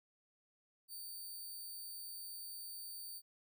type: tone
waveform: 5% pulse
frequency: 4589 Hz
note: D8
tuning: 41 cents flat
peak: -39 dBFS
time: 0.88-3.22 s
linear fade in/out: 50 ms
effects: none